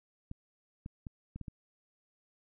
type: clicks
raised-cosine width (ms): 5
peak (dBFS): -29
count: 6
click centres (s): 0.314 / 0.861 / 1.068 / 1.36 / 1.413 / 1.482
effects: none